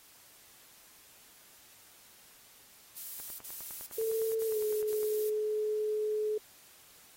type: noise bursts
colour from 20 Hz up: violet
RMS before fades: -41 dBFS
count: 5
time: 2.96-5.302 s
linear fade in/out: 10 ms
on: 430 ms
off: 48 ms
type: click train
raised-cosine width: 0.5 ms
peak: -36 dBFS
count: 19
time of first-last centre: 3.2-5.031 s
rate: 9.83 Hz
type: tone with pitch glide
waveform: sine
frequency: 446.3 to 426.9 Hz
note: A4 to G#4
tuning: +25 to +48 cents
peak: -29 dBFS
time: 3.98-6.38 s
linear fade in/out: 5 ms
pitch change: -77 cents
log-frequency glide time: 4.46-4.59 s
effects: white hiss -58 dBFS RMS until 7.16 s + AAC 48 kbps